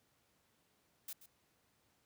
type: noise with echo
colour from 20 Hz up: blue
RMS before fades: -45 dBFS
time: 1.08-1.13 s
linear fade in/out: 5 ms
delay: 130 ms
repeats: 1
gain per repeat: -14 dB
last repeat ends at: 1.26 s
effects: pink hiss -75 dBFS RMS until 2.05 s + high-pass 80 Hz 12 dB/octave